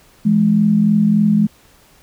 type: tone pair together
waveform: sine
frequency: 167.23 / 210.7 Hz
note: E3 / G#3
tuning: +25 / +25 cents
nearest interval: major third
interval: 400 cents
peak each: -17 / -11 dBFS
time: 0.25-1.47 s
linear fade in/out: 10 ms
effects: pink hiss -50 dBFS RMS until 2.02 s